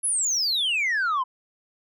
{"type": "exponential sweep", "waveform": "sine", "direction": "down", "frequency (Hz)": [11080, 987.8], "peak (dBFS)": -19, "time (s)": [0.03, 1.24], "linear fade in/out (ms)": 20, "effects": ["tanh soft clip ceiling -20 dBFS"]}